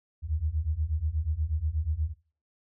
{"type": "beating tone pair", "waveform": "sine", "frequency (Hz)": [73.42, 81.72], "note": ["D2", "E2"], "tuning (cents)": [0, -14], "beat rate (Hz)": 8.3, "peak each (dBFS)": [-30, -29], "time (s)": [0.22, 2.14], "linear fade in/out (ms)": 50, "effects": ["noise-tail reverb RT60 0.4 s tail -19 dB re dry"]}